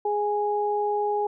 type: tone pair together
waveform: sine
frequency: 415.3 / 828.6 Hz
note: G#4 / G#5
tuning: 0 / -4 cents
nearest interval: octave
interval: 1196 cents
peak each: -25 dBFS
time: 0.05-1.27 s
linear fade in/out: 5 ms
effects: none